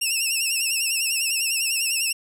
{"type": "tone with vibrato", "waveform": "15% pulse", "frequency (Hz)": 2697, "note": "E7", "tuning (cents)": 39, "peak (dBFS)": -14, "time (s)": [0.01, 2.13], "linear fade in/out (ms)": 10, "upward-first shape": "sine", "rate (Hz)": 10, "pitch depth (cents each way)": 80, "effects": []}